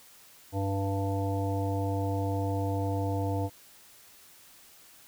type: harmonic tone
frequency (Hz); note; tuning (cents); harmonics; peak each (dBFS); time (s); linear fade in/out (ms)
98.1; G2; +2; 1 / 3 / 5 / 7 / 9; -29 / -34 / -36 / -37 / -39; 0.52-3.5; 50
effects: white hiss -55 dBFS RMS until 5.07 s